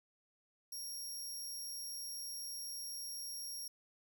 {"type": "tone", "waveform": "20% pulse", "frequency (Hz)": 5588, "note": "F8", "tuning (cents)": 0, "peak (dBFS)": -37, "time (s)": [0.72, 3.68], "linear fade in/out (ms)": 5, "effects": []}